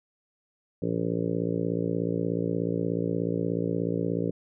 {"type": "harmonic tone", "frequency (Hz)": 56.7, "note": "A#1", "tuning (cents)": -47, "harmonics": [2, 3, 4, 5, 6, 7, 8, 9, 10], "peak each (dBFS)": [-35, -30, -41, -32, -37, -34, -33, -36, -43], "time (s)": [0.82, 4.31], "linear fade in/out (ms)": 5, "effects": []}